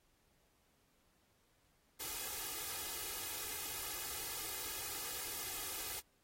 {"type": "noise with comb filter", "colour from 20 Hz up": "white", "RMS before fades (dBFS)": -43, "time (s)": [1.99, 6.01], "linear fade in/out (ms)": 20, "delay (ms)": 2.4, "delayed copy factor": 0.7, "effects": ["pink hiss -75 dBFS RMS until 6.23 s", "AAC 48 kbps"]}